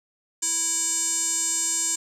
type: tone with band-pass filter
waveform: square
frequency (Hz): 329.6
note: E4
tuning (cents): 0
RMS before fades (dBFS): -25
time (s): 0.42-1.96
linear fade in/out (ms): 10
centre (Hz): 7400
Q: 9.2
effects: none